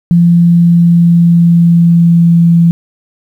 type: tone with pitch glide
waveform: sine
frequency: 171.6 to 168.94 Hz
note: F3 to E3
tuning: -30 to +43 cents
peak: -3 dBFS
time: 0.11-2.71 s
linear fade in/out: 0 ms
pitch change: -27 cents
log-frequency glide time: 0.24-2.5 s
effects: 7-bit